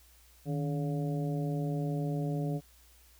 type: harmonic tone with a mistuned harmonic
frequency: 142.3 Hz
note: C#3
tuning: 46 cents sharp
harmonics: 1 / 2 / 3 / 4 / 5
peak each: -31 / -37 / -41 / -43 / -45 dBFS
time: 0.45-2.61 s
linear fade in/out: 50 ms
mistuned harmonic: 1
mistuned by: +130 cents
effects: added 60 Hz sine -60 dBFS peak until 3.19 s + white hiss -62 dBFS RMS until 3.19 s